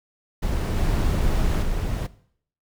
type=noise with level steps; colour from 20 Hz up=brown; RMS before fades=-23 / -21 / -25 dBFS; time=0.42-2.07 s; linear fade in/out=10 ms; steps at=0.76 / 1.62 s; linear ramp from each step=10 ms; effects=noise-tail reverb RT60 0.6 s tail -18 dB re dry